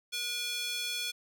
square tone with high-pass filter, 482.6 Hz, B4, 40 cents flat, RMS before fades -35 dBFS, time 0.12-1.12 s, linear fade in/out 20 ms, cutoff 3100 Hz, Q 2.1, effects none

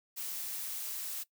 blue noise, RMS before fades -39 dBFS, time 0.16-1.24 s, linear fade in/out 20 ms, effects noise-tail reverb RT60 0.1 s tail -19 dB re dry

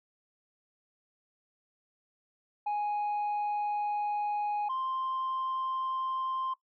sine tone pair in turn, 830.6 / 1048.1 Hz, G#5 / C6, 0 / +3 cents, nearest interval major third, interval 403 cents, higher second, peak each -26 / -29 dBFS, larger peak first, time 2.66-4.69 / 4.69-6.54 s, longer first, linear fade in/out 10 ms, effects noise-tail reverb RT60 0.1 s tail -17 dB re dry + tanh soft clip ceiling -28 dBFS

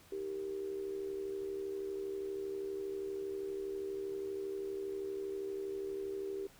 sine tone with amplitude modulation, 392 Hz, G4, in tune, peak -34 dBFS, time 0.12-6.47 s, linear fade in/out 5 ms, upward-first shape sine, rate 72.5 Hz, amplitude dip 65%, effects pink hiss -61 dBFS RMS until 6.59 s

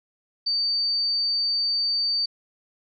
sine tone, 4600 Hz, D8, 37 cents flat, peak -21 dBFS, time 0.46-2.26 s, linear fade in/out 10 ms, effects none

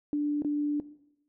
sine tone with dropouts, 293.7 Hz, D4, in tune, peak -25 dBFS, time 0.13-0.8 s, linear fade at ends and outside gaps 1 ms, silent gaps 0.421-0.447 s, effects noise-tail reverb RT60 0.8 s tail -17 dB re dry

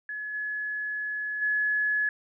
sine tone with level steps, 1700 Hz, G#6, 40 cents sharp, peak -32 / -29 / -23 dBFS, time 0.09-2.09 s, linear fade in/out 2 ms, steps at 0.33 / 1.41 s, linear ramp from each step 20 ms, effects none

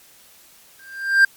triangle tone with exponential growth, 1587 Hz, G6, 21 cents sharp, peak -5 dBFS, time 0.79-1.25 s, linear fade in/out 5 ms, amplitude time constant 100 ms, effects white hiss -50 dBFS RMS until 1.36 s + MP3 96 kbps

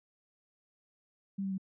sine tone with pitch steps, 196.1 / 193.07 / 190.08 Hz, G3 / G3 / F#3, +1 / -26 / +47 cents, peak -32 dBFS, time 1.38-1.581 s, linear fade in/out 10 ms, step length 67 ms, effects none

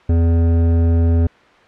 sine tone with hard clipping, 83.7 Hz, E2, 27 cents sharp, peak -13 dBFS, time 0.09-1.27 s, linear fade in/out 5 ms, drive 12 dB, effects white hiss -47 dBFS RMS until 1.67 s + low-pass 2000 Hz 12 dB/octave

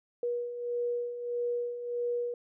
sine beating tone pair, 480 / 481.6 Hz, B4 / B4, -49 / -44 cents, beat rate 1.6 Hz, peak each -38 / -31 dBFS, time 0.23-2.34 s, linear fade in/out 2 ms, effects none

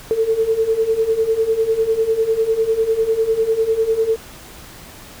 sine beating tone pair, 440 / 450 Hz, A4 / A4, 0 / +39 cents, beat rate 10 Hz, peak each -20 / -16 dBFS, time 0.11-4.16 s, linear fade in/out 0 ms, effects pink hiss -39 dBFS RMS until 5.2 s

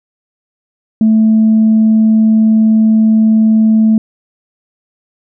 sine tone, 219.7 Hz, A3, 2 cents flat, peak -4 dBFS, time 1.01-3.98 s, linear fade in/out 2 ms, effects tanh soft clip ceiling -2 dBFS

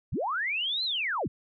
sine linear two-way sweep, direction up then down, 46.69 to 4186 to 46.69 Hz, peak -27 dBFS, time 0.12-1.28 s, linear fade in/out 10 ms, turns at 0.84 s, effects none

